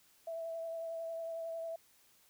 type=tone with vibrato; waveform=sine; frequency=659.3 Hz; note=E5; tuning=in tune; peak=-38 dBFS; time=0.27-1.76 s; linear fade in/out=5 ms; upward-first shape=triangle; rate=11 Hz; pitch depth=20 cents each way; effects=white hiss -67 dBFS RMS until 2.29 s